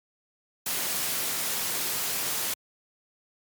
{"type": "noise", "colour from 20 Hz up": "white", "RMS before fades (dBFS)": -29, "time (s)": [0.66, 2.54], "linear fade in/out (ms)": 5, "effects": ["high-pass 100 Hz 12 dB/octave", "MP3 96 kbps"]}